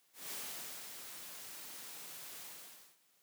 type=noise with ADSR envelope; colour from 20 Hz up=white; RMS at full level=-43 dBFS; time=0.13-2.98 s; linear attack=180 ms; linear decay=580 ms; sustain=-6 dB; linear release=530 ms; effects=white hiss -72 dBFS RMS until 3.22 s + high-pass 150 Hz 12 dB/octave